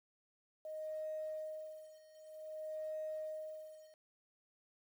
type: tone with tremolo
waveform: sine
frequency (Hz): 622.3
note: D#5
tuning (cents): 0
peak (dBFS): -38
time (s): 0.65-3.94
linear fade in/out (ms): 2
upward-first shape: sine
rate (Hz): 0.53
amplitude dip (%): 90
effects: tanh soft clip ceiling -35 dBFS + 11-bit